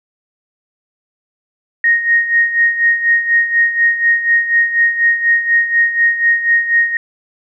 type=tone with tremolo; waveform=sine; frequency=1864.7 Hz; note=A#6; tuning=in tune; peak=-7 dBFS; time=1.84-6.97 s; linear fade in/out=2 ms; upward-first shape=sine; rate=4.1 Hz; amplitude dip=70%; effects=none